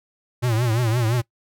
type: tone with vibrato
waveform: square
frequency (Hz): 117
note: A#2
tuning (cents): +7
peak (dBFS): -19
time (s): 0.42-1.22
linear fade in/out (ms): 20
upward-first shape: triangle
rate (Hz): 5.8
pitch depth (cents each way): 150
effects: noise-tail reverb RT60 0.1 s tail -21 dB re dry